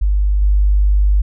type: tone with level steps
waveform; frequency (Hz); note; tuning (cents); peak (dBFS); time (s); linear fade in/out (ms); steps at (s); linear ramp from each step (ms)
sine; 50; G1; +35; -11 / -9; 0.01-1.22; 10; 0.42; 2
effects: none